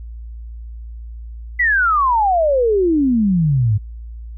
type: exponential sweep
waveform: sine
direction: down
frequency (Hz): 2012 to 99.6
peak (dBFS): -12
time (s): 1.59-3.78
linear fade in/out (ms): 10
effects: added 57 Hz sine -29 dBFS peak until 4.37 s